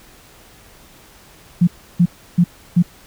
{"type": "tone bursts", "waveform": "sine", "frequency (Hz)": 174.61, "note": "F3", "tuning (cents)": 0, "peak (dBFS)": -8, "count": 4, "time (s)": [1.61, 2.826], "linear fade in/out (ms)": 10, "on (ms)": 64, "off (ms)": 320, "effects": ["pink hiss -46 dBFS RMS until 3.06 s"]}